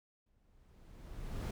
brown noise with exponential growth, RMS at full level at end -35 dBFS, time 0.26-1.51 s, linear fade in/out 5 ms, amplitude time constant 270 ms, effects none

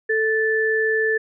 sine tone pair together, 440 / 1753.9 Hz, A4 / A6, 0 / -6 cents, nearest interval 2 octaves, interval 2394 cents, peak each -20 dBFS, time 0.09-1.18 s, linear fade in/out 10 ms, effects none

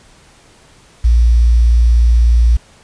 sine tone with quantisation, 58.27 Hz, A#1, in tune, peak -6 dBFS, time 1.04-2.57 s, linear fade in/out 10 ms, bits 6, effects pink hiss -46 dBFS RMS until 2.83 s + resampled to 22050 Hz

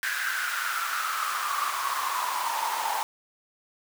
pink noise with high-pass filter sweep, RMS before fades -29 dBFS, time 0.03-3.03 s, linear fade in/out 0 ms, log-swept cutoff 1600 to 860 Hz, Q 7.4, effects none

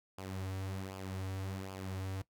sawtooth tone with flanger, 95.3 Hz, G2, 48 cents flat, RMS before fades -41 dBFS, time 0.18-2.22 s, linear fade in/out 5 ms, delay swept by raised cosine 0.5 to 5.8 ms, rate 1.3 Hz, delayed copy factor -0.6, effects noise-tail reverb RT60 0.1 s tail -18 dB re dry

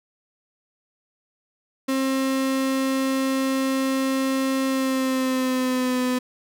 35% pulse tone with pitch glide, 266.4 to 252 Hz, C4 to B3, +31 to +35 cents, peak -19 dBFS, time 1.88-6.19 s, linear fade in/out 10 ms, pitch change -96 cents, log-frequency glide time 4.67-6 s, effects none

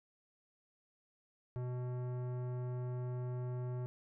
sine tone with tanh clipping, 124.5 Hz, B2, 14 cents sharp, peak -39 dBFS, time 1.56-3.86 s, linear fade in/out 0 ms, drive 16 dB, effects none

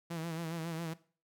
sawtooth tone with vibrato, 164.81 Hz, E3, in tune, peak -33 dBFS, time 0.1-0.94 s, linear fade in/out 10 ms, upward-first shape sine, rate 7.3 Hz, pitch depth 63 cents each way, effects noise-tail reverb RT60 0.4 s tail -17 dB re dry

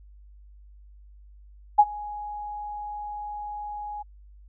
sine tone with ADSR envelope, 833 Hz, G#5, 5 cents sharp, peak -9 dBFS, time 1.78-4.03 s, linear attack 15 ms, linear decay 48 ms, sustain -23 dB, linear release 15 ms, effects added 50 Hz sine -47 dBFS peak until 4.48 s

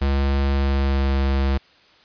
square tone with pitch glide, 69 to 67.97 Hz, C#2 to C#2, -7 to -33 cents, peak -18 dBFS, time 0.01-1.58 s, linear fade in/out 10 ms, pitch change -26 cents, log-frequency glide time 0.48-1.14 s, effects white hiss -53 dBFS RMS until 2.04 s + resampled to 11025 Hz

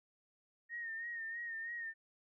sine tone with vibrato, 1846 Hz, A#6, 17 cents flat, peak -40 dBFS, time 0.69-1.94 s, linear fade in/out 50 ms, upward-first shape sine, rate 3.1 Hz, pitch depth 48 cents each way, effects none

